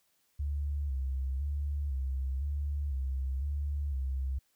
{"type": "tone with vibrato", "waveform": "sine", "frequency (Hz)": 69.1, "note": "C#2", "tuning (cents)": -5, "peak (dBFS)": -30, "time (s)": [0.39, 4.39], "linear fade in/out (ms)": 10, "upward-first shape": "square", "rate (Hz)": 0.99, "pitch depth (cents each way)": 71, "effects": ["white hiss -73 dBFS RMS until 4.55 s"]}